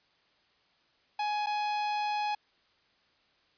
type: tone with dropouts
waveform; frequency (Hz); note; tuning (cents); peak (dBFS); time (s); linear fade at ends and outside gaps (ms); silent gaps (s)
45% pulse; 837; G#5; +13; -29; 1.19-2.35; 5; 1.462-1.468
effects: white hiss -68 dBFS RMS until 3.57 s + resampled to 11025 Hz